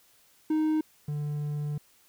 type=tone pair in turn; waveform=triangle; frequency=311.1 / 147.67 Hz; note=D#4 / D3; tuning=0 / +10 cents; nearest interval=octave + minor second; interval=1290 cents; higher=first; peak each=-21 / -27 dBFS; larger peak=first; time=0.5-0.81 / 1.08-1.78 s; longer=second; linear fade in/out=5 ms; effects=white hiss -62 dBFS RMS until 2.08 s